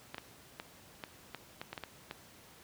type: clicks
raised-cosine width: 0.3 ms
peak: -24 dBFS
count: 10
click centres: 0.145 / 0.182 / 0.599 / 1.038 / 1.347 / 1.615 / 1.73 / 1.778 / 1.837 / 2.111 s
effects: pink hiss -57 dBFS RMS until 2.63 s + high-pass 80 Hz 12 dB/octave